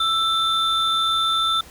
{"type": "tone pair together", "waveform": "triangle", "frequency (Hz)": [1329, 3553], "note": ["E6", "A7"], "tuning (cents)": [14, 16], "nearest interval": "octave + perfect fourth", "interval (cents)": 1702, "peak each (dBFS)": -19, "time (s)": [0, 1.61], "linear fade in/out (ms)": 5, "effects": ["pink hiss -45 dBFS RMS until 1.7 s"]}